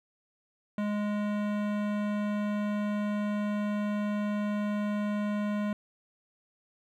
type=tone with hard clipping; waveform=sine; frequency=207.7 Hz; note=G#3; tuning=in tune; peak=-30 dBFS; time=0.78-5.73 s; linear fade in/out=2 ms; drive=18 dB; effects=none